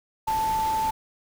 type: tone in noise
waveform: sine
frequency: 880 Hz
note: A5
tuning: in tune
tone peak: -22 dBFS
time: 0.27-0.91 s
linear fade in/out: 10 ms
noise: pink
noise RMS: -36 dBFS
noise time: 0.27-0.91 s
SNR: +11 dB
effects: none